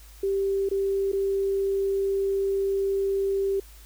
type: tone with dropouts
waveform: sine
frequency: 392 Hz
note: G4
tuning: in tune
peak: -22 dBFS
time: 0.23-3.6 s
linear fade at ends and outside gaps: 5 ms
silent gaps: 0.69-0.712 / 1.119-1.13 s
effects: added 52 Hz sine -46 dBFS peak until 3.85 s + white hiss -53 dBFS RMS until 3.85 s